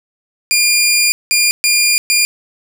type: tone bursts at uneven times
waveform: 15% pulse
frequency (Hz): 2410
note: D7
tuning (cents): +44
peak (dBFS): -3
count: 4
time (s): 0.51-1.12 / 1.31-1.51 / 1.64-1.98 / 2.1-2.25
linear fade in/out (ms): 0
effects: none